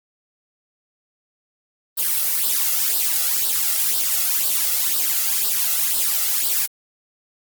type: noise with flanger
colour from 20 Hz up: blue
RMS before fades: -20 dBFS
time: 1.97-6.67 s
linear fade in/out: 20 ms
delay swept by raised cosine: 0.22 to 1.52 ms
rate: 2 Hz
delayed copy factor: +0.7
effects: Opus 24 kbps